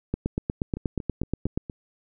two click trains, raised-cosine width 3 ms, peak -12 / -21 dBFS, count 13 / 5, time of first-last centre 0.14-1.575 / 0.77-1.698 s, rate 8.36 / 4.31 Hz, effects none

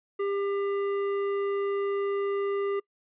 triangle tone with hard clipping, 399.2 Hz, G4, 32 cents sharp, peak -28 dBFS, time 0.19-2.8 s, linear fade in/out 10 ms, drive 14 dB, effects noise-tail reverb RT60 0.1 s tail -25 dB re dry + resampled to 8000 Hz

